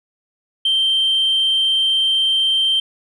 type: tone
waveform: sine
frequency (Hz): 3136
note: G7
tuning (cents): 0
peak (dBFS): -12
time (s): 0.65-2.8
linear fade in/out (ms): 5
effects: tanh soft clip ceiling -11 dBFS